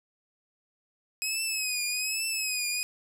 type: tone with vibrato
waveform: 15% pulse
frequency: 2538 Hz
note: D#7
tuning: 34 cents sharp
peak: -21 dBFS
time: 1.22-2.83 s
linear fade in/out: 0 ms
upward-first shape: triangle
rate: 1.2 Hz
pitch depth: 88 cents each way
effects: none